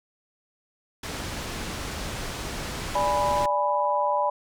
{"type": "low-pass noise", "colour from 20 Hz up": "pink", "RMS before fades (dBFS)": -33, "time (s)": [1.03, 3.46], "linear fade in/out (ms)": 5, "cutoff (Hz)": 8100, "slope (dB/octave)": 12}
{"type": "chord", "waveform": "sine", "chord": "G# diminished", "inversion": "second", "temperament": "equal", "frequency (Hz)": [587.3, 830.6, 987.8], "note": ["D5", "G#5", "B5"], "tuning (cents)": [0, 0, 0], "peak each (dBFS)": [-26, -27, -24], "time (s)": [2.95, 4.3], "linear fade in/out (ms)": 5}
{"effects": []}